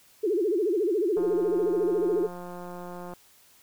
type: tone with vibrato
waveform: sine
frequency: 383.9 Hz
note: G4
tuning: 36 cents flat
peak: -22 dBFS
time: 0.23-2.27 s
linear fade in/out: 10 ms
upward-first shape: sine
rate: 14 Hz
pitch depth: 250 cents each way
type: click train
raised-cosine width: 1 ms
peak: -27 dBFS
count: 349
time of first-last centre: 1.17-3.136 s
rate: 177 Hz
effects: white hiss -58 dBFS RMS until 3.62 s